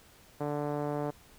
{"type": "tone with low-pass filter", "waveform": "5% pulse", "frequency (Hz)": 146.83, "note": "D3", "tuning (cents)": 0, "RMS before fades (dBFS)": -33, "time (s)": [0.4, 1.11], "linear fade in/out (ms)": 10, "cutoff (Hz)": 610, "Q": 1, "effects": ["pink hiss -58 dBFS RMS until 1.38 s"]}